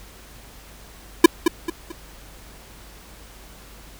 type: tone with echo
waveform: square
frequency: 335.6 Hz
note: E4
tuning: 31 cents sharp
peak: -4 dBFS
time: 1.24-1.26 s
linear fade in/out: 5 ms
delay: 220 ms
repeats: 3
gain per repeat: -9 dB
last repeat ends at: 1.92 s
effects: added 50 Hz sine -46 dBFS peak until 3.99 s + pink hiss -46 dBFS RMS until 3.99 s